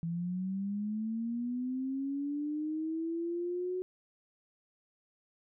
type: linear sweep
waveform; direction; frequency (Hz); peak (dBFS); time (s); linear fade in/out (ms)
sine; up; 164.81 to 370; -32; 0.03-3.82; 0
effects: none